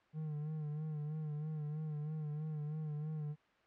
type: tone with vibrato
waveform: triangle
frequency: 152.4 Hz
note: D#3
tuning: 36 cents flat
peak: -36 dBFS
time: 0.13-3.36 s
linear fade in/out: 50 ms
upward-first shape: sine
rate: 3.1 Hz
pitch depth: 50 cents each way
effects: white hiss -69 dBFS RMS until 3.66 s + low-pass 2000 Hz 12 dB/octave